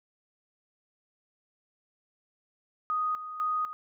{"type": "tone with tremolo", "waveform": "sine", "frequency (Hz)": 1244.5, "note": "D#6", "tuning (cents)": 0, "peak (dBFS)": -26, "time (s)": [2.9, 3.73], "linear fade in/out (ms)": 0, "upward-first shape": "square", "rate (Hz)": 2, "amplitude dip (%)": 70, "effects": []}